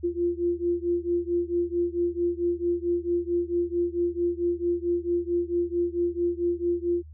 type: beating tone pair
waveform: sine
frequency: 345.4 / 349.9 Hz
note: F4 / F4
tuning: -19 / +3 cents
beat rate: 4.5 Hz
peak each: -26 / -27 dBFS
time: 0.03-7.03 s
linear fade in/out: 20 ms
effects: added 77 Hz sine -42 dBFS peak until 7.13 s